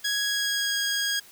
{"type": "tone with pitch glide", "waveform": "15% pulse", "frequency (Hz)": [1661.2, 1639.3], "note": ["G#6", "G#6"], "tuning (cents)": [0, -23], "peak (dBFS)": -18, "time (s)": [0.04, 1.2], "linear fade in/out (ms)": 10, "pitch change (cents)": -23, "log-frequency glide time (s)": [0.23, 0.78], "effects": ["white hiss -51 dBFS RMS until 1.31 s"]}